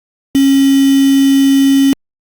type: tone with quantisation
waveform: sine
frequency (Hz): 273.3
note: C#4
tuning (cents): -24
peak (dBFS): -6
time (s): 0.35-1.93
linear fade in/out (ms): 0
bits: 3
effects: Opus 48 kbps